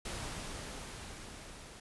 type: noise with level ramp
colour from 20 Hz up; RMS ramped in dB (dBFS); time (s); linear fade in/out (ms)
pink; -40 to -51; 0.05-1.8; 5
effects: resampled to 24000 Hz